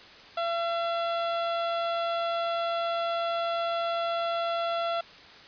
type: tone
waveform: 30% pulse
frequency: 677 Hz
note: E5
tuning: 46 cents sharp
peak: -24 dBFS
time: 0.37-5.01 s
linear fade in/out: 5 ms
effects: white hiss -49 dBFS RMS until 5.47 s + resampled to 11025 Hz